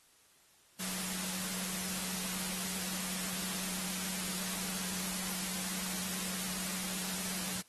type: tone in noise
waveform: sine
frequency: 185 Hz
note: F#3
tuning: in tune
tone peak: -44 dBFS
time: 0.79-7.62 s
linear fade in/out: 20 ms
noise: white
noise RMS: -38 dBFS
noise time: 0.79-7.62 s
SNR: -9 dB
effects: white hiss -65 dBFS RMS until 7.68 s + AAC 32 kbps